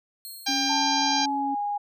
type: tone with exponential decay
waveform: 10% pulse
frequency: 4247 Hz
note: C8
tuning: 25 cents sharp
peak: -29 dBFS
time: 0.25-1.4 s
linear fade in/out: 0 ms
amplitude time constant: 250 ms
type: harmonic tone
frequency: 797 Hz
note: G5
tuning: 28 cents sharp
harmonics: 1 / 2 / 3 / 4 / 5 / 6 / 7 / 8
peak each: -30 / -34 / -34 / -33 / -30 / -29 / -32 / -34 dBFS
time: 0.46-1.26 s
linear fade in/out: 10 ms
type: tone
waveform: sine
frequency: 276.8 Hz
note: C#4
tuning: 2 cents flat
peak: -29 dBFS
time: 0.48-1.55 s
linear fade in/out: 10 ms
type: tone with pitch glide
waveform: sine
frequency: 880 to 821.1 Hz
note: A5 to G#5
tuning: 0 to -20 cents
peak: -25 dBFS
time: 0.69-1.78 s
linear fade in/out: 10 ms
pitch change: -120 cents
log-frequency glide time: 0.95-1.56 s
effects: none